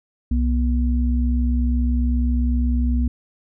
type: tone pair together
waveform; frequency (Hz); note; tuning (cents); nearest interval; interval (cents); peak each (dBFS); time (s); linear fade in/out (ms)
sine; 63.9 / 241.5; C2 / B3; -40 / -39; octave + major seventh; 2301; -17 / -23; 0.31-3.08; 5
effects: none